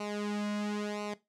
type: tone with flanger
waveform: sawtooth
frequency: 207.7 Hz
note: G#3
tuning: in tune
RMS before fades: -35 dBFS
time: 0-1.14 s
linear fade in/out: 5 ms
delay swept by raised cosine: 0.59 to 2.29 ms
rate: 0.97 Hz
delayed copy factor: -0.85
effects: noise-tail reverb RT60 0.2 s tail -17 dB re dry + low-pass 7000 Hz 12 dB/octave